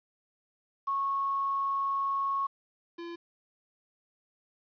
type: tone pair in turn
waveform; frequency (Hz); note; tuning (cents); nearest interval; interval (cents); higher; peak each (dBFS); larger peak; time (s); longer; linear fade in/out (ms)
sine / square; 1100 / 340.8; C#6 / F4; -14 / -42; octave + minor sixth; 2028; first; -27 / -39; first; 0.87-2.47 / 2.98-3.16; first; 10
effects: resampled to 11025 Hz + 10-bit

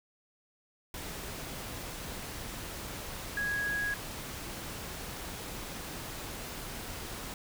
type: tone in noise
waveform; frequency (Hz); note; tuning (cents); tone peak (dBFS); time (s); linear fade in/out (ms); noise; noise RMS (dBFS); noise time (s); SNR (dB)
sine; 1657; G#6; -4; -30; 3.37-3.94; 2; pink; -41; 0.94-7.34; +8
effects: none

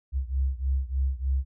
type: beating tone pair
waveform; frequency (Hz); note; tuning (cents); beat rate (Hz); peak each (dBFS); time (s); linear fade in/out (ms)
sine; 65.41 / 68.71; C2 / C#2; 0 / -15; 3.3; -26 / -28; 0.12-1.45; 50
effects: none

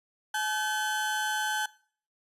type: tone pair together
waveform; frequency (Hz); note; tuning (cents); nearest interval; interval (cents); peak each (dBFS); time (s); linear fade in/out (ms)
35% pulse; 853.2 / 1530; G#5 / G6; +46 / -42; minor seventh; 1012; -29 / -29; 0.34-1.66; 5
effects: noise-tail reverb RT60 0.5 s tail -21 dB re dry + resampled to 32000 Hz

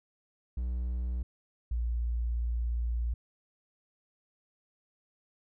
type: tone pair in turn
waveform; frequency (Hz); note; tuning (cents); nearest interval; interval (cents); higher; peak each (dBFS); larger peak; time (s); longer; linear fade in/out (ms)
triangle / sine; 61.1 / 58.59; B1 / A#1; -18 / +9; minor second; 73; first; -28; neither; 0.57-1.23 / 1.71-3.14; second; 5
effects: none

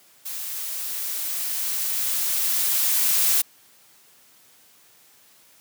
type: noise with level ramp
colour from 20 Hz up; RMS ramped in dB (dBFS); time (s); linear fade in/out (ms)
blue; -32 to -19; 0.25-3.42; 10
effects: white hiss -55 dBFS RMS until 5.6 s + high-pass 100 Hz 12 dB/octave

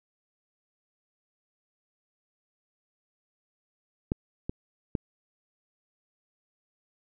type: clicks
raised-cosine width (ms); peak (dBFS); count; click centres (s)
3; -13 / -18 / -14; 3; 4.119 / 4.495 / 4.952
effects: none

